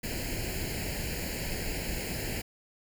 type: noise with comb filter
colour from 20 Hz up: pink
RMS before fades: -34 dBFS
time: 0.03-2.42 s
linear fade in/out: 10 ms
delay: 0.42 ms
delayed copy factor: +0.85
effects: none